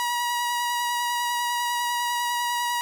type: tone with vibrato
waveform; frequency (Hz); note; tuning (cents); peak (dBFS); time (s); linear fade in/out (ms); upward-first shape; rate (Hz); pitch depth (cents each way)
sawtooth; 962; B5; -46; -20; 0-2.81; 0; square; 10; 10
effects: none